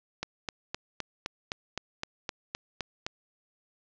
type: click train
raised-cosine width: 0.2 ms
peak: -15 dBFS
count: 12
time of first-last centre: 0.23-3.065 s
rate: 3.88 Hz
effects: resampled to 16000 Hz + 8-bit